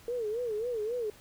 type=tone with vibrato; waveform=sine; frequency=455.6 Hz; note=A#4; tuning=40 cents flat; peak=-30 dBFS; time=0.08-1.1 s; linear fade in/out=2 ms; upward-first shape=sine; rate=3.7 Hz; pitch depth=150 cents each way; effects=pink hiss -56 dBFS RMS until 1.2 s